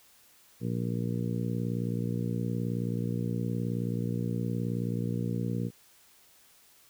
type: harmonic tone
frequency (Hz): 59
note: A#1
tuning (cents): +22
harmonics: 2 / 3 / 4 / 5 / 6 / 7 / 8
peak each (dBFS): -32 / -33 / -36 / -42 / -43 / -45 / -42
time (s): 0.6-5.71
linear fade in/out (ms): 50
effects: white hiss -60 dBFS RMS until 6.89 s